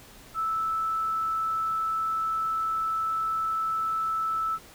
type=tone; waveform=sine; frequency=1314 Hz; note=E6; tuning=6 cents flat; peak=-25 dBFS; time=0.34-4.59 s; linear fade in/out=50 ms; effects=pink hiss -50 dBFS RMS until 4.74 s